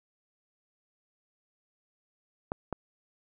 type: clicks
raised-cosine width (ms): 1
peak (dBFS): -17 / -18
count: 2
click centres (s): 2.519 / 2.727
effects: none